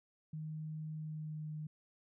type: tone with pitch glide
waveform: sine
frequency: 155.56 to 153.33 Hz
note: D#3 to D#3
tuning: 0 to -25 cents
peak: -40 dBFS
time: 0.33-1.67 s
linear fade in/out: 5 ms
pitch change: -25 cents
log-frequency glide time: 0.94-1.53 s
effects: none